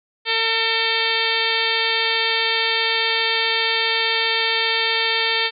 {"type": "harmonic tone with a mistuned harmonic", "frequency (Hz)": 451.9, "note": "A4", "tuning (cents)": 46, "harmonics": [1, 2, 3, 4, 5, 6, 7, 8, 9, 10], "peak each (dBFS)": [-28, -28, -31, -25, -25, -27, -25, -25, -31, -28], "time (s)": [0.25, 5.51], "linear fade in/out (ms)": 50, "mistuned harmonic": 6, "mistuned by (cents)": -32, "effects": []}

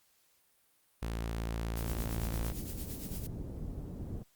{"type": "tone", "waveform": "sawtooth", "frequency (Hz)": 56.4, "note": "A1", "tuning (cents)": 44, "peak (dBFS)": -30, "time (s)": [1.02, 2.52], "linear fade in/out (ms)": 5}
{"type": "noise with tremolo", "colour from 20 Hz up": "blue", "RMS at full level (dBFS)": -44, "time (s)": [1.76, 3.27], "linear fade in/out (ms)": 10, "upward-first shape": "sine", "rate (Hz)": 8.8, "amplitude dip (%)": 60}
{"type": "low-pass noise", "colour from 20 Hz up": "pink", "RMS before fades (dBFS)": -41, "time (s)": [1.81, 4.23], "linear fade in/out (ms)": 10, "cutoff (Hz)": 300, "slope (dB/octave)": 12}
{"effects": ["white hiss -70 dBFS RMS until 4.35 s", "Opus 48 kbps"]}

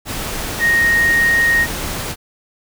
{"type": "tone in noise", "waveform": "sine", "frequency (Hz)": 1864.7, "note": "A#6", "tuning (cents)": 0, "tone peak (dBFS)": -11, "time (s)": [0.59, 1.67], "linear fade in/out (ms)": 50, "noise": "pink", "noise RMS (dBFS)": -24, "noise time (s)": [0.05, 2.16], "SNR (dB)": 10, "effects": []}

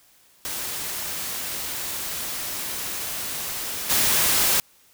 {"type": "noise with level steps", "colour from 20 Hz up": "white", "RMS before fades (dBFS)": [-30, -20], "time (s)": [0.45, 4.6], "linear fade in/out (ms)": 0, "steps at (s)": 3.89, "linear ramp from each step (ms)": 20, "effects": ["white hiss -57 dBFS RMS until 4.93 s"]}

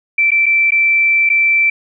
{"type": "tone with dropouts", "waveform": "sine", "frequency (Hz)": 2335, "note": "D7", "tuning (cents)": -11, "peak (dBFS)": -9, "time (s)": [0.18, 1.7], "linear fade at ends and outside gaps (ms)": 5, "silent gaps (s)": [[0.307, 0.316], [0.459, 0.463], [0.707, 0.719], [1.292, 1.299]], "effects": []}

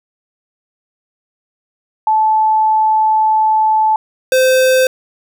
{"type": "tone pair in turn", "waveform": ["sine", "square"], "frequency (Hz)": [870, 517.3], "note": ["A5", "C5"], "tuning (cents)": [-20, -20], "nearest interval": "major sixth", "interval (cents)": 900, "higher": "first", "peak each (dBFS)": [-9, -9], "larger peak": "neither", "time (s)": [[2.07, 3.96], [4.32, 4.87]], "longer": "first", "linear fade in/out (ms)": 2, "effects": []}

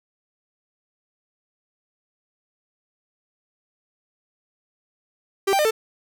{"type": "tone with pitch steps", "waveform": "45% pulse", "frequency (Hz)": [391.8, 786, 605, 443], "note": ["G4", "G5", "D#5", "A4"], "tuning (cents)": [-1, 4, -49, 12], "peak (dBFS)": -17, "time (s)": [5.47, 5.71], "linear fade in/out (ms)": 10, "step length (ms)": 60, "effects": []}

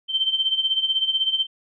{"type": "tone with tremolo", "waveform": "sine", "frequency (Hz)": 3113, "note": "G7", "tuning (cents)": -13, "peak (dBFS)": -16, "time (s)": [0.08, 1.47], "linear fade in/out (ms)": 50, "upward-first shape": "sine", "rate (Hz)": 16, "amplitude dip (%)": 75, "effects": []}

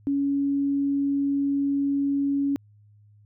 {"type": "tone", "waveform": "sine", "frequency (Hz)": 280, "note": "C#4", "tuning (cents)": 18, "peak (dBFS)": -21, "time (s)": [0.07, 2.56], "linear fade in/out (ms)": 0, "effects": ["added 104 Hz sine -52 dBFS peak until 3.25 s"]}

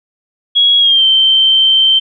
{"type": "tone with pitch glide", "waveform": "sine", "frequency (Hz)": [3322, 3117], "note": ["G#7", "G7"], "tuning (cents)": [0, -11], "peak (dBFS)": -6, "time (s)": [0.55, 2], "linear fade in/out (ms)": 20, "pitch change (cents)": -111, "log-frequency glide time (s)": [0.79, 1.04], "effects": []}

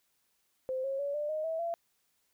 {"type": "tone with pitch steps", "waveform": "sine", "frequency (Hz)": [519, 542.6, 567.3, 593.1, 620.1, 648.3, 677.7], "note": ["C5", "C#5", "C#5", "D5", "D#5", "E5", "E5"], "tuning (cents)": [-14, -37, 40, 17, -6, -29, 48], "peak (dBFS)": -31, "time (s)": [0.69, 1.74], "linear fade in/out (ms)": 0, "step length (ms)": 150, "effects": ["white hiss -75 dBFS RMS until 2.33 s"]}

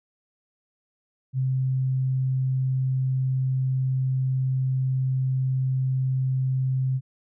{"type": "tone", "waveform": "sine", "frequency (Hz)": 130.9, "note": "C3", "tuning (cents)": 1, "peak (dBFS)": -21, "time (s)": [1.33, 7.01], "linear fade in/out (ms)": 50, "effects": []}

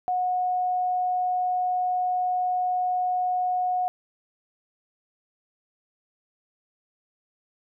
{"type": "tone", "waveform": "sine", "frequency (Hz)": 729, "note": "F#5", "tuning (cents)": -26, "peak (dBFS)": -22, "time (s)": [0.08, 3.88], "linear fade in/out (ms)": 0, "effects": []}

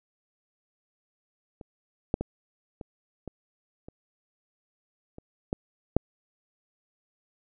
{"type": "clicks", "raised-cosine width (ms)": 2, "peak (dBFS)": [-29, -10, -16, -25, -23, -29, -29, -14, -6], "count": 9, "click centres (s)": [1.612, 2.141, 2.21, 2.812, 3.277, 3.885, 5.184, 5.529, 5.966], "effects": []}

